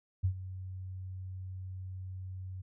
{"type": "tone with ADSR envelope", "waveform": "sine", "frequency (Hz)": 93.3, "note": "F#2", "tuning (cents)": 15, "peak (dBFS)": -24, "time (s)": [0.23, 2.62], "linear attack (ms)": 19, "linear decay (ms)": 82, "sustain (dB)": -15, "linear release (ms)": 12, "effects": []}